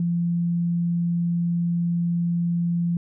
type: tone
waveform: sine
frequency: 171.6 Hz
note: F3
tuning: 30 cents flat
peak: -20 dBFS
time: 0-2.97 s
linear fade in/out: 2 ms
effects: none